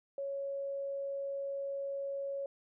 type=tone; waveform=sine; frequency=554.4 Hz; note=C#5; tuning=in tune; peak=-35 dBFS; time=0.18-2.46 s; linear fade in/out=2 ms; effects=none